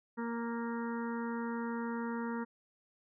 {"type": "harmonic tone", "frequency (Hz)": 233.1, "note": "A#3", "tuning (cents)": 0, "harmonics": [1, 2, 4, 5, 6, 7, 8], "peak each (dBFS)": [-36, -42, -43, -50, -47, -53, -51], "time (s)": [0.17, 2.45], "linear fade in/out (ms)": 20, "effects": []}